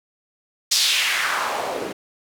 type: noise with band-pass filter sweep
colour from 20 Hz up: white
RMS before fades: -22 dBFS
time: 0.71-1.93 s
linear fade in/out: 10 ms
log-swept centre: 5100 to 340 Hz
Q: 2.1
effects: none